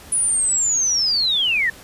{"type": "linear sweep", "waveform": "sine", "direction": "down", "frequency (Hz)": [9956, 1758], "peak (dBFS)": -16, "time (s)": [0.12, 1.7], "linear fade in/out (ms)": 5, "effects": ["pink hiss -42 dBFS RMS until 1.83 s", "resampled to 32000 Hz"]}